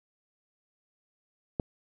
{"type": "click", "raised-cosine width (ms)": 2, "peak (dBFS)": -15, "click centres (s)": 1.598, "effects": []}